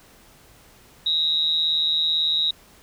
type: tone with amplitude modulation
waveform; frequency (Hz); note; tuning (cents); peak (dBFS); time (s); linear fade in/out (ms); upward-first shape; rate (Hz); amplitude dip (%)
sine; 3804; A#7; +34; -15; 1.06-2.51; 5; sine; 158; 80
effects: pink hiss -52 dBFS RMS until 2.82 s